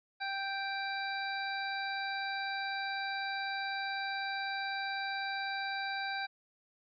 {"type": "harmonic tone", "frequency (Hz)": 784, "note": "G5", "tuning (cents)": 0, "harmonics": [1, 2, 3, 5, 6], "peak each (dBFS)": [-38, -38, -43, -44, -47], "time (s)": [0.2, 6.27], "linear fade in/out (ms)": 20, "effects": []}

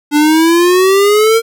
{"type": "exponential sweep", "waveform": "square", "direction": "up", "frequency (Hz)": [291.2, 461.4], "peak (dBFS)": -7, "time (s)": [0.11, 1.42], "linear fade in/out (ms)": 50, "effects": []}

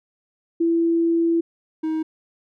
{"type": "tone pair in turn", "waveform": ["sine", "triangle"], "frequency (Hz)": [334, 316.3], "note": ["E4", "D#4"], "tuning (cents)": [23, 29], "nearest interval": "minor second", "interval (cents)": 94, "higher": "first", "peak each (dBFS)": [-16, -19], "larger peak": "first", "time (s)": [[0.6, 1.41], [1.83, 2.03]], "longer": "first", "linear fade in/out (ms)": 10, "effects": []}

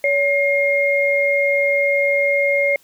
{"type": "tone pair together", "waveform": "sine", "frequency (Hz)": [565, 2133], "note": ["C#5", "C7"], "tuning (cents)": [33, 33], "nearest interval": "octave + major seventh", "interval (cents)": 2300, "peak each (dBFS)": -17, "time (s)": [0.04, 2.76], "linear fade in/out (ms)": 2, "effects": ["white hiss -54 dBFS RMS until 2.83 s"]}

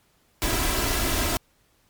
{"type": "noise with comb filter", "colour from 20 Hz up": "pink", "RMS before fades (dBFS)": -24, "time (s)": [0.42, 1.37], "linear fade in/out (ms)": 0, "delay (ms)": 3, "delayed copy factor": 0.6, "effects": ["pink hiss -64 dBFS RMS until 1.89 s", "MP3 96 kbps"]}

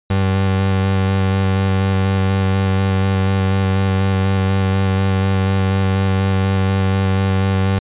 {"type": "tone with vibrato", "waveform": "30% pulse", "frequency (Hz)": 96.1, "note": "G2", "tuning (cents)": -34, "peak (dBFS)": -11, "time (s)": [0.1, 7.79], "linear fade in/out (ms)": 5, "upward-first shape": "square", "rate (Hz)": 4.1, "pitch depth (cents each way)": 12, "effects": ["resampled to 8000 Hz"]}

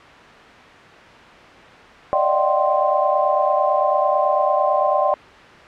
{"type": "tone cluster", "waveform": "sine", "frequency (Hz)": [582, 611, 692, 767, 1048], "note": ["D5", "D#5", "F5", "G5", "C6"], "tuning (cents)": [-16, -32, -16, -38, 2], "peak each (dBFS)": [-21, -21, -26, -20, -21], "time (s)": [2.13, 5.14], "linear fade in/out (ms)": 0, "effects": ["white hiss -41 dBFS RMS until 5.67 s", "low-pass 2000 Hz 12 dB/octave"]}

